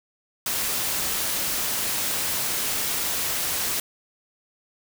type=noise; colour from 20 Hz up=white; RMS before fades=-26 dBFS; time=0.46-3.8 s; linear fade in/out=2 ms; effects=none